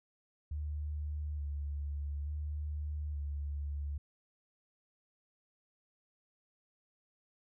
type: tone with vibrato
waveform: sine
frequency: 73.42 Hz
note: D2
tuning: in tune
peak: -35 dBFS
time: 0.51-3.98 s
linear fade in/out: 5 ms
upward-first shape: square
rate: 0.57 Hz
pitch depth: 30 cents each way
effects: none